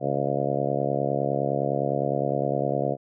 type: harmonic tone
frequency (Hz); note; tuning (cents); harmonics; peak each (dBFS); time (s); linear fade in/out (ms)
69.8; C#2; +13; 2 / 3 / 4 / 5 / 6 / 7 / 8 / 9 / 10; -30 / -34 / -33 / -34 / -33 / -31 / -30 / -30 / -31; 0-2.97; 50
effects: none